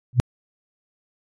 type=tone with exponential growth; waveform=sine; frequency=123.47 Hz; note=B2; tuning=in tune; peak=-8 dBFS; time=0.13-0.2 s; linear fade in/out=0 ms; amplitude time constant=15 ms; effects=resampled to 22050 Hz